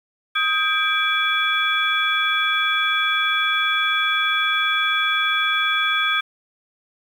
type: tone cluster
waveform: sine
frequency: 1257 / 1592 / 2333 / 3385 Hz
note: D#6 / G6 / D7 / G#7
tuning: +17 / +26 / -12 / +32 cents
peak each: -23 dBFS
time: 0.35-6.21 s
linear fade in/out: 10 ms
effects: 8-bit